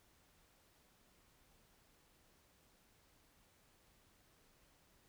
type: silence
effects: pink hiss -71 dBFS RMS until 5.08 s